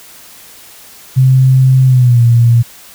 sine tone with pitch glide, 130.81 to 117.89 Hz, C3 to A#2, 0 to +20 cents, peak -4 dBFS, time 1.16-2.63 s, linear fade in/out 20 ms, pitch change -180 cents, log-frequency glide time 1.86-2.22 s, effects white hiss -37 dBFS RMS until 2.94 s

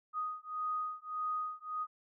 sine beating tone pair, 1244.5 / 1246.2 Hz, D#6 / D#6, 0 / +2 cents, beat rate 1.7 Hz, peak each -38 / -38 dBFS, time 0.13-1.87 s, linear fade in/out 50 ms, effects none

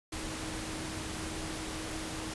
sine tone in noise, 316.7 Hz, D#4, 31 cents sharp, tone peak -42 dBFS, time 0.12-2.34 s, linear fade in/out 5 ms, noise pink, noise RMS -39 dBFS, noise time 0.12-2.34 s, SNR -6 dB, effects resampled to 24000 Hz

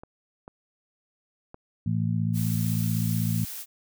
clicks, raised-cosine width 1 ms, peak -28 dBFS, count 3, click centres 0.035 / 0.479 / 1.544 s
harmonic tone, 55.9 Hz, A1, 28 cents sharp, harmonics 2 / 3 / 4, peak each -26 / -27 / -31 dBFS, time 1.86-3.45 s, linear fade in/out 5 ms
blue noise, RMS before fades -37 dBFS, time 2.33-3.66 s, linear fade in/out 50 ms
effects none

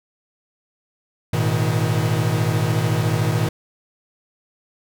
45% pulse tone cluster, 107.1 / 120.9 / 157.9 Hz, A2 / B2 / D#3, -46 / -36 / +26 cents, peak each -22 dBFS, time 1.33-3.49 s, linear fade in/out 5 ms, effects none

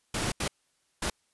pink noise bursts at uneven times, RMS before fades -30 dBFS, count 3, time 0.14-0.32 / 0.4-0.48 / 1.02-1.1 s, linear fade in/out 5 ms, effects white hiss -72 dBFS RMS until 1.33 s + resampled to 24000 Hz

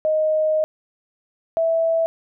sine tone pair in turn, 622.3 / 656.8 Hz, D#5 / E5, 0 / -6 cents, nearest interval minor second, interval 94 cents, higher second, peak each -16 dBFS, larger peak neither, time 0.05-0.64 / 1.57-2.06 s, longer first, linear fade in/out 0 ms, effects none

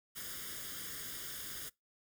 white noise with comb filter, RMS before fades -44 dBFS, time 0.15-1.7 s, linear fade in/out 20 ms, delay 0.59 ms, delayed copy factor +0.75, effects noise-tail reverb RT60 0.2 s tail -24 dB re dry

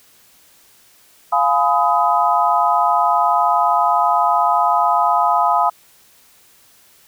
sine chord, F half-diminished seventh, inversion none, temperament just, 698.5 / 838.1 / 1005.8 / 1257.2 Hz, F5 / Ab5 / Cb6 / Eb6, 0 / +16 / +31 / +18 cents, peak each -18 dBFS, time 1.32-5.7 s, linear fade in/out 10 ms, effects white hiss -51 dBFS RMS until 7.07 s

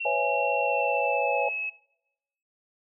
sine tone with pitch glide, 2722 to 2578 Hz, F7 to E7, -45 to -39 cents, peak -29 dBFS, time 0-1.7 s, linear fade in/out 10 ms, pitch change -94 cents, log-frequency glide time 0.64-1.46 s
sine chord, C# minor seventh, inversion third, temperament just, 498.9 / 554.4 / 665.2 / 831.5 Hz, B4 / C#5 / E5 / G#5, +17 / 0 / +16 / +2 cents, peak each -30 / -28 / -31 / -27 dBFS, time 0.05-1.49 s, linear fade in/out 5 ms
effects noise-tail reverb RT60 0.9 s tail -22 dB re dry

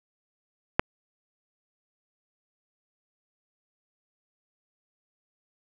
click, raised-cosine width 0.5 ms, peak -3 dBFS, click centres 0.795 s, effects none

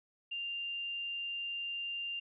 sine tone, 2791 Hz, F7, 2 cents flat, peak -36 dBFS, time 0.31-2.2 s, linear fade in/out 10 ms, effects none

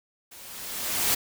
white noise with level ramp, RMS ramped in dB -47 to -22 dBFS, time 0.31-1.15 s, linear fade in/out 10 ms, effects none

